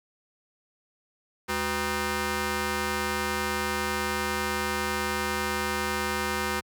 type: ring-modulated tone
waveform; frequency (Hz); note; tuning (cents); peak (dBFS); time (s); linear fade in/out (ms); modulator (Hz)
10% pulse; 290; D4; -22; -15; 1.48-6.61; 20; 659
effects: high-pass 80 Hz 12 dB/octave